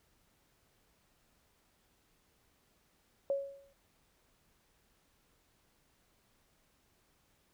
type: tone with exponential decay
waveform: sine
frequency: 554.4 Hz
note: C#5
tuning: in tune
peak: -27 dBFS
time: 3.3-3.73 s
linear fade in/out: 1 ms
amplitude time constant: 93 ms
effects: pink hiss -72 dBFS RMS until 7.53 s